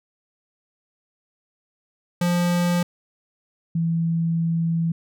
square / sine tone pair in turn, 175 / 165.81 Hz, F3 / E3, +4 / +10 cents, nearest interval minor second, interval 94 cents, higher first, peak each -19 dBFS, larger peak neither, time 2.21-2.83 / 3.75-4.92 s, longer second, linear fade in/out 5 ms, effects none

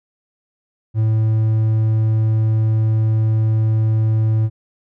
triangle tone, 110 Hz, A2, in tune, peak -11 dBFS, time 0.94-4.5 s, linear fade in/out 50 ms, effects none

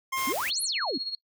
25% pulse tone, 1061 Hz, C6, 24 cents sharp, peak -24 dBFS, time 0.12-0.33 s, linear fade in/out 10 ms
white noise, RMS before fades -36 dBFS, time 0.16-0.51 s, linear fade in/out 20 ms
sine exponential two-way sweep, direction up then down, 233.1 to 11610 to 233.1 Hz, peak -28 dBFS, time 0.27-0.98 s, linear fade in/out 5 ms, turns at 0.62 s
sine tone with tremolo, 4300 Hz, C8, 47 cents sharp, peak -28 dBFS, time 0.5-1.15 s, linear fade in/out 2 ms, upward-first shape sine, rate 16 Hz, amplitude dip 70%
effects noise-tail reverb RT60 0.1 s tail -21 dB re dry

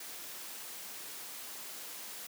white noise, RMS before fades -45 dBFS, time 0-2.27 s, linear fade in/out 5 ms, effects high-pass 200 Hz 12 dB/octave

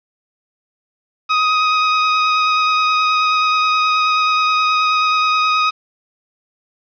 sawtooth tone with vibrato, 1255 Hz, D#6, 15 cents sharp, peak -9 dBFS, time 1.29-5.71 s, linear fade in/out 20 ms, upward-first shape sine, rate 9.4 Hz, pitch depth 13 cents each way, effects resampled to 11025 Hz + 7-bit

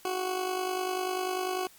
20% pulse tone with amplitude modulation, 370 Hz, F#4, in tune, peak -22 dBFS, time 0.05-1.67 s, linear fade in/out 2 ms, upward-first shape sine, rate 50.1 Hz, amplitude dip 55%, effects white hiss -56 dBFS RMS until 1.78 s + Opus 48 kbps

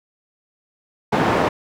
white band-pass noise, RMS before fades -18 dBFS, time 1.12-1.49 s, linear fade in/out 10 ms, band 100 to 920 Hz, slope 12 dB/octave, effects none

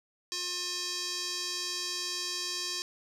square tone with band-pass filter, 356.9 Hz, F4, 38 cents sharp, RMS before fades -35 dBFS, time 0.32-2.82 s, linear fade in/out 0 ms, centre 5200 Hz, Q 2.7, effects none

